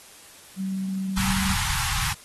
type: tone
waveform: sine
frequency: 191.1 Hz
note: G3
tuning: 44 cents flat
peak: -25 dBFS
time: 0.56-1.56 s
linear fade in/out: 50 ms
type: band-stop noise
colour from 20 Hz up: pink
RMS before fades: -26 dBFS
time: 1.17-2.13 s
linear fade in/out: 5 ms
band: 160 to 790 Hz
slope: 96 dB/octave
effects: white hiss -48 dBFS RMS until 2.24 s + AAC 32 kbps